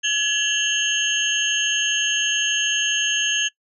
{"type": "tone cluster", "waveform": "sine", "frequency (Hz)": [1692, 2734, 2967, 3175, 6440], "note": ["G#6", "F7", "F#7", "G7", "G8"], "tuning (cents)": [32, -37, 4, 21, 46], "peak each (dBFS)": -25, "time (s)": [0.03, 3.49], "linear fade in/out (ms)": 20, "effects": ["noise-tail reverb RT60 0.1 s tail -22 dB re dry"]}